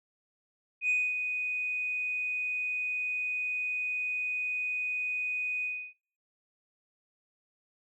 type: tone with ADSR envelope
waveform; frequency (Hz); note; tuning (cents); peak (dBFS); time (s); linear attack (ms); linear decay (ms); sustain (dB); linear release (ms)
sine; 2489; D#7; 0; -22; 0.81-5.94; 85; 240; -7; 300
effects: noise-tail reverb RT60 0.5 s tail -24 dB re dry + tanh soft clip ceiling -21 dBFS